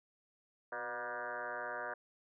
sine tone with frequency modulation, 1075 Hz, C6, 47 cents sharp, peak -38 dBFS, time 0.72-1.94 s, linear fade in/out 5 ms, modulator 117 Hz, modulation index 5.2, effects none

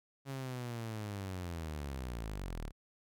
sawtooth linear sweep, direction down, 138.59 to 34.65 Hz, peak -35 dBFS, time 0.25-2.72 s, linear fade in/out 50 ms, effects none

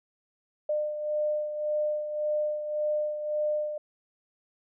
sine beating tone pair, 602 / 603.8 Hz, D5 / D5, +43 / +48 cents, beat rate 1.8 Hz, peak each -27 / -35 dBFS, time 0.69-3.78 s, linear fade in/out 5 ms, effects none

